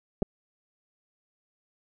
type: clicks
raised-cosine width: 2 ms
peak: -14 dBFS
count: 2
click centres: 0.222 / 0.227 s
effects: none